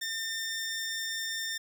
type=tone; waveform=15% pulse; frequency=1805 Hz; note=A6; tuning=44 cents sharp; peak=-26 dBFS; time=0.01-1.58 s; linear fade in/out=10 ms; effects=none